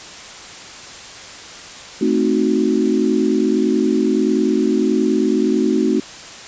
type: chord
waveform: sine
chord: A diminished seventh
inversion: none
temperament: equal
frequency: 220 / 261.6 / 311.1 / 370 Hz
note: A3 / C4 / Eb4 / Gb4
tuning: 0 / 0 / 0 / 0 cents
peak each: -19 dBFS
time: 2.01-6 s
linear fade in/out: 5 ms
effects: white hiss -35 dBFS RMS until 6.47 s + resampled to 16000 Hz